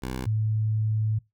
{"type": "tone pair in turn", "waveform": ["10% pulse", "sine"], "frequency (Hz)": [64, 108.67], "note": ["C2", "A2"], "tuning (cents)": [-38, -21], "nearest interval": "major sixth", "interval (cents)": 917, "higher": "second", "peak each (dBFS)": -22, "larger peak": "neither", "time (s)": [[0.02, 0.26], [0.26, 1.19]], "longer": "second", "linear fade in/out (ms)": 10, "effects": ["noise-tail reverb RT60 0.2 s tail -22 dB re dry"]}